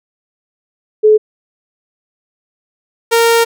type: tone pair in turn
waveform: sine / sawtooth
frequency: 429 / 462.4 Hz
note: A4 / A#4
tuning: -44 / -14 cents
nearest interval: minor second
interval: 130 cents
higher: second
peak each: -4 dBFS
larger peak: neither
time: 1.03-1.18 / 3.11-3.45 s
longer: second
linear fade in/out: 20 ms
effects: none